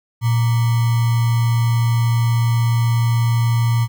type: tone with sample-and-hold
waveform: sine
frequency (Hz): 116.54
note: A#2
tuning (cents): 0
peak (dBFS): -13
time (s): 0.21-3.88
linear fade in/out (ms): 50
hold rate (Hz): 1050
effects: none